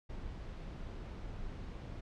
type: noise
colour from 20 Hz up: brown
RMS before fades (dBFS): -44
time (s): 0.09-2.01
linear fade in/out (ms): 10
effects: low-pass 5000 Hz 12 dB/octave